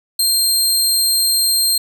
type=tone; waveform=20% pulse; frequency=4186 Hz; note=C8; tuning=in tune; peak=-7 dBFS; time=0.19-1.78 s; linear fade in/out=5 ms; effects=none